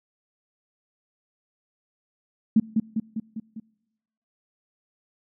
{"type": "tone with echo", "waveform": "sine", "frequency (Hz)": 220.2, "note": "A3", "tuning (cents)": 2, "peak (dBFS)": -13, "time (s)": [2.56, 2.6], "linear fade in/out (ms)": 5, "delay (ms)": 200, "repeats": 5, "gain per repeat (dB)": -4, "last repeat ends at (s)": 3.6, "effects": ["noise-tail reverb RT60 1.0 s tail -24 dB re dry"]}